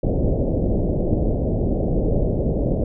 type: low-pass noise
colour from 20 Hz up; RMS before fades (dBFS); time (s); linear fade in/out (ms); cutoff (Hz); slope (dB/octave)
pink; -20; 0.03-2.84; 5; 630; 48
effects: none